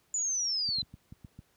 sine linear sweep, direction down, 7040 to 3994 Hz, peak -28 dBFS, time 0.14-0.82 s, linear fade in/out 2 ms
clicks, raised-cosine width 5 ms, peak -32 dBFS, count 7, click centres 0.689 / 0.785 / 0.828 / 0.94 / 1.124 / 1.247 / 1.39 s
effects pink hiss -69 dBFS RMS until 1.56 s + high-pass 60 Hz 12 dB/octave

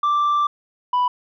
sine tone pair in turn, 1174.7 / 989.6 Hz, D6 / B5, 0 / +3 cents, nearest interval minor third, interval 297 cents, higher first, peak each -13 / -13 dBFS, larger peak neither, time 0.03-0.47 / 0.93-1.08 s, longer first, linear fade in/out 5 ms, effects tanh soft clip ceiling -15 dBFS

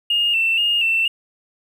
triangle tone with vibrato, 2760 Hz, F7, 21 cents flat, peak -12 dBFS, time 0.1-1.08 s, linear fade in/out 5 ms, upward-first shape square, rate 2.1 Hz, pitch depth 50 cents each way, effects tanh soft clip ceiling -13 dBFS

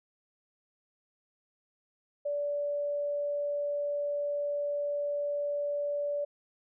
sine tone, 579 Hz, D5, 25 cents flat, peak -29 dBFS, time 2.25-6.25 s, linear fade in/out 10 ms, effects none

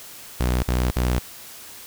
sawtooth tone bursts, 61.74 Hz, B1, in tune, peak -15 dBFS, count 3, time 0.4-1.192 s, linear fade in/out 5 ms, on 230 ms, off 51 ms, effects white hiss -41 dBFS RMS until 1.86 s

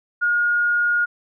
sine tone, 1431 Hz, F6, 42 cents sharp, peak -16 dBFS, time 0.21-1.06 s, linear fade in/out 20 ms, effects none

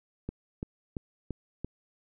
click train, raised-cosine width 3 ms, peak -21 dBFS, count 5, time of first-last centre 0.29-1.646 s, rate 2.95 Hz, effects none

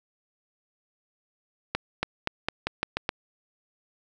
accelerating click train, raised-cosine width 0.3 ms, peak -9 dBFS, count 8, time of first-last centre 1.75-3.091 s, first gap 280 ms, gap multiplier 0.87, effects none

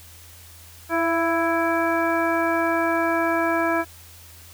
harmonic tone with a mistuned harmonic, 330.6 Hz, E4, 5 cents sharp, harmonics 1 / 2 / 3 / 4 / 5 / 7, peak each -24 / -24 / -27 / -28 / -27 / -32 dBFS, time 0.89-3.85 s, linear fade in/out 50 ms, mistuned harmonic 2, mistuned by +25 cents, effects added 84 Hz sine -47 dBFS peak until 4.53 s + white hiss -47 dBFS RMS until 4.53 s

